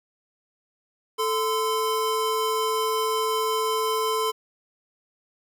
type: tone pair together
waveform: square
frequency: 440 / 1028.5 Hz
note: A4 / C6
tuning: 0 / -30 cents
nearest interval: octave + minor third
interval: 1470 cents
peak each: -26 dBFS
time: 1.18-4.32 s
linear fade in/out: 20 ms
effects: 10-bit